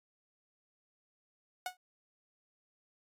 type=tone with exponential decay; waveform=sawtooth; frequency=733 Hz; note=F#5; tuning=16 cents flat; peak=-28 dBFS; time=1.66-1.77 s; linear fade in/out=2 ms; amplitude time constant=22 ms; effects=AAC 48 kbps